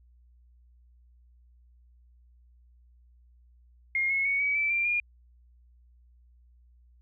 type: tone with pitch steps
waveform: sine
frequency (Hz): 2135 / 2180 / 2226 / 2272 / 2320 / 2369 / 2419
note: C7 / C#7 / C#7 / C#7 / D7 / D7 / D#7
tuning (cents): +34 / -29 / +7 / +42 / -22 / +14 / -49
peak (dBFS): -24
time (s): 3.95-5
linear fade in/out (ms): 2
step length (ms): 150
effects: added 60 Hz sine -56 dBFS peak until 7.01 s